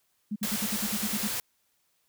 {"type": "tone bursts", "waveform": "sine", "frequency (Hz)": 209.5, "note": "G#3", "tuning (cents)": 15, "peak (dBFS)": -28, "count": 10, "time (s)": [0.31, 1.278], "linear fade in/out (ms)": 10, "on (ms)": 50, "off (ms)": 52}
{"type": "noise", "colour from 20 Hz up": "white", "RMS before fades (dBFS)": -32, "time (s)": [0.43, 1.4], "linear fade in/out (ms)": 0}
{"effects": ["white hiss -72 dBFS RMS until 2.08 s"]}